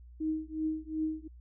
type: tone with tremolo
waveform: sine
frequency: 313.6 Hz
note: D#4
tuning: 14 cents sharp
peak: -27 dBFS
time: 0.2-1.28 s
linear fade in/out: 10 ms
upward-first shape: triangle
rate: 2.7 Hz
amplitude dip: 100%
effects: added 60 Hz sine -49 dBFS peak until 1.4 s